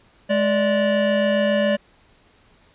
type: tone pair together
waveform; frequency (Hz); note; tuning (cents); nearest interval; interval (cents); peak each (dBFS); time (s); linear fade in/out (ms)
square; 210 / 582.8; G#3 / D5; +19 / -13; octave + tritone; 1768; -22 / -19; 0.29-1.77; 20
effects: pink hiss -56 dBFS RMS until 2.74 s + resampled to 8000 Hz